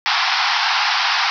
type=band-pass noise; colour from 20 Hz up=pink; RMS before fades=-18 dBFS; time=0.06-1.3 s; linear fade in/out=0 ms; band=740 to 5500 Hz; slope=96 dB/octave; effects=none